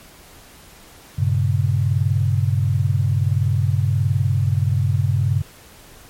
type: chord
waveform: sine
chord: G diminished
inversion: none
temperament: equal with one note detuned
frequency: 98 / 119.47 / 138.59 Hz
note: G2 / Bb2 / Db3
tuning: 0 / +43 / 0 cents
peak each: -18 / -22 / -20 dBFS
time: 1.18-5.42 s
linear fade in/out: 10 ms
effects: pink hiss -45 dBFS RMS until 6.09 s + MP3 64 kbps